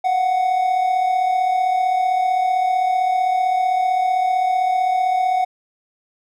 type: tone pair together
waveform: triangle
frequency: 706.4 / 742 Hz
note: F5 / F#5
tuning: +20 / +5 cents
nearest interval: minor second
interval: 85 cents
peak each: -23 / -14 dBFS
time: 0.04-5.45 s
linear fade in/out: 10 ms
effects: none